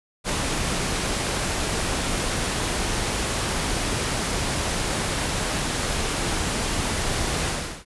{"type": "noise with ADSR envelope", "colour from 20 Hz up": "pink", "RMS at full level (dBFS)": -23, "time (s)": [0.24, 7.85], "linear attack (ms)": 54, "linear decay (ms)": 4, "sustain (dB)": -2, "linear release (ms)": 370, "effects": ["resampled to 24000 Hz"]}